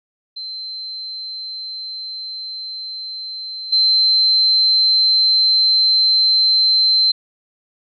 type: tone with level steps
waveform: sine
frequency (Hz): 4100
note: C8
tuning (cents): -36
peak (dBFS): -26 / -11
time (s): 0.36-7.12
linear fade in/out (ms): 10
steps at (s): 3.72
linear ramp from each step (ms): 10
effects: none